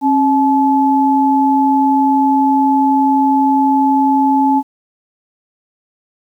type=tone pair together; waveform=sine; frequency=271.2 / 861 Hz; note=C#4 / A5; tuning=-38 / -38 cents; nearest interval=octave + minor sixth; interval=2000 cents; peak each=-12 dBFS; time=0.01-4.63 s; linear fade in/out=50 ms; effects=8-bit